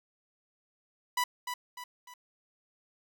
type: tone with echo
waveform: sawtooth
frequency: 987.8 Hz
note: B5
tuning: in tune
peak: -23 dBFS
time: 1.17-1.24 s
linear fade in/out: 5 ms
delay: 300 ms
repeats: 3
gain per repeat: -7 dB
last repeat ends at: 2.14 s
effects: 10-bit